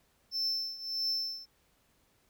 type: tone with tremolo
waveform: triangle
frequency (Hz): 5320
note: E8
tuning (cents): +15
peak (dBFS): -27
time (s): 0.31-1.46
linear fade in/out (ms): 50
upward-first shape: triangle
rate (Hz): 1.6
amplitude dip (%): 85
effects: pink hiss -70 dBFS RMS until 2.29 s